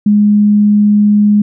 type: tone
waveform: sine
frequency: 207.7 Hz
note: G#3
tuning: in tune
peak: -5 dBFS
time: 0.06-1.42 s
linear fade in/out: 5 ms
effects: none